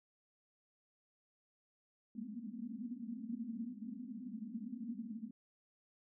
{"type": "band-pass noise", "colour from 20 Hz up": "white", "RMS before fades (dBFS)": -45, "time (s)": [2.15, 5.31], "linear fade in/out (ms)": 2, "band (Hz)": [210, 250], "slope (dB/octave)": 96, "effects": []}